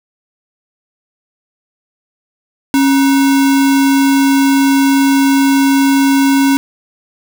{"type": "tone with sample-and-hold", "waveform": "sine", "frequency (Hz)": 273.9, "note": "C#4", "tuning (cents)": -21, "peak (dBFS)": -7, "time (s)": [2.74, 6.57], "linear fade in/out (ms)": 0, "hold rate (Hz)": 1225, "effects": []}